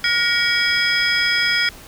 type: tone cluster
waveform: sine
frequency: 1429 / 1895 / 2270 / 3310 / 5050 Hz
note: F6 / A#6 / C#7 / G#7 / D#8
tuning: +39 / +28 / +41 / -6 / +25 cents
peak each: -21 dBFS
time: 0.04-1.69 s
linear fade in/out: 2 ms
effects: tanh soft clip ceiling -9 dBFS + pink hiss -41 dBFS RMS until 1.87 s